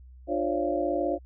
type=tone cluster; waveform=sine; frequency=299.8 / 355 / 537 / 576 / 684 Hz; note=D4 / F4 / C5 / D5 / F5; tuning=+36 / +28 / +45 / -34 / -36 cents; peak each=-31 dBFS; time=0.27-1.19 s; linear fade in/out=50 ms; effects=added 63 Hz sine -46 dBFS peak until 1.25 s